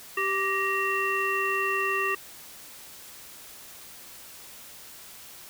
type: harmonic tone with a mistuned harmonic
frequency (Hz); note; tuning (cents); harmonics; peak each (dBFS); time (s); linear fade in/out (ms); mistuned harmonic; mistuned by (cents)
390; G4; -9; 1 / 3 / 5 / 7; -31 / -29 / -29 / -30; 0.17-2.15; 5; 5; -65
effects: white hiss -46 dBFS RMS until 5.49 s